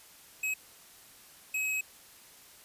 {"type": "tone bursts at uneven times", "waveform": "square", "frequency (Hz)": 2554, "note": "D#7", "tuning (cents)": 45, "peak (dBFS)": -30, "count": 2, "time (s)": [[0.43, 0.54], [1.54, 1.81]], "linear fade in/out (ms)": 5, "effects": ["white hiss -55 dBFS RMS until 2.64 s", "resampled to 32000 Hz"]}